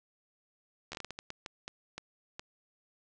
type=slowing click train; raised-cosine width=0.2 ms; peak=-23 dBFS; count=13; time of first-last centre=0.92-2.395 s; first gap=12 ms; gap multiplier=1.38; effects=resampled to 22050 Hz + 10-bit